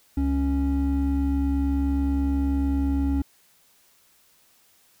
triangle tone pair together, 69.3 / 277 Hz, C#2 / C#4, 0 / -1 cents, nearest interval 2 octaves, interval 2399 cents, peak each -21 dBFS, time 0.17-3.22 s, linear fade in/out 5 ms, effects tanh soft clip ceiling -11 dBFS + white hiss -60 dBFS RMS until 5 s

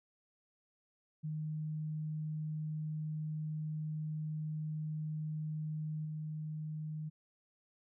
sine tone with level steps, 154.4 Hz, D#3, 13 cents flat, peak -36 / -38 dBFS, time 1.23-7.1 s, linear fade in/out 20 ms, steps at 6.05 s, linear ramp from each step 5 ms, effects none

